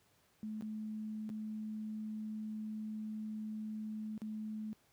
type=tone with dropouts; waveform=sine; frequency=215.6 Hz; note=A3; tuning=35 cents flat; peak=-39 dBFS; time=0.43-4.73 s; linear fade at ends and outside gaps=0 ms; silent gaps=0.61-0.623 / 1.292-1.3 / 4.178-4.218 s; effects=pink hiss -71 dBFS RMS until 4.92 s + high-pass 80 Hz 12 dB/octave